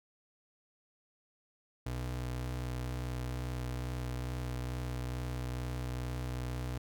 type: ring-modulated tone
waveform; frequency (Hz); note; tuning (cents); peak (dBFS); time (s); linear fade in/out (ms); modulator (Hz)
square; 92.5; F#2; 0; -33; 1.86-6.78; 5; 31.2
effects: none